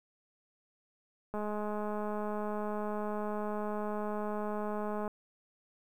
click train, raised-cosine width 1 ms, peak -24 dBFS, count 786, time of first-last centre 1.34-5.078 s, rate 210 Hz, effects 10-bit

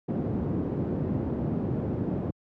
pink band-pass noise, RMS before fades -29 dBFS, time 0.08-2.31 s, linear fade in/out 10 ms, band 110 to 330 Hz, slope 12 dB/octave, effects high-pass 60 Hz 12 dB/octave

